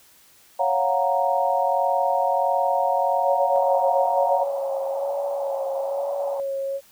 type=chord; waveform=sine; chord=Gb major seventh; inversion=second; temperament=equal; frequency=554.4 / 698.5 / 740 / 932.3 Hz; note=Db5 / F5 / Gb5 / Bb5; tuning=0 / 0 / 0 / 0 cents; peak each=-24 dBFS; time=0.59-4.44 s; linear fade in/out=10 ms
type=tone with vibrato; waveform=sine; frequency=554.4 Hz; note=C#5; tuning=in tune; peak=-24 dBFS; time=3.19-6.81 s; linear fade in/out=50 ms; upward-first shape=sine; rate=1.1 Hz; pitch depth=29 cents each way
type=band-pass noise; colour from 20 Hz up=white; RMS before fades=-33 dBFS; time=3.56-6.4 s; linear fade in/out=0 ms; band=570 to 860 Hz; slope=48 dB/octave
effects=white hiss -54 dBFS RMS until 6.91 s